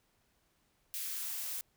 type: noise with high-pass filter sweep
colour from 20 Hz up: blue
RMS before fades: -39 dBFS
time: 0.94-1.61 s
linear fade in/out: 0 ms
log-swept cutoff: 2400 to 370 Hz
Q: 1.2
effects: pink hiss -74 dBFS RMS until 1.76 s